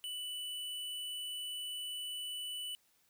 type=tone with hard clipping; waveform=sine; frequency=2975 Hz; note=F#7; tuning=9 cents sharp; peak=-40 dBFS; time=0.04-2.75 s; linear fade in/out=0 ms; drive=18 dB; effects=white hiss -72 dBFS RMS until 3.09 s